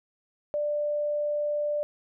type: tone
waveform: sine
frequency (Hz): 591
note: D5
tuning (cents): +11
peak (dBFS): -25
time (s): 0.54-1.83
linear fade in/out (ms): 0
effects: none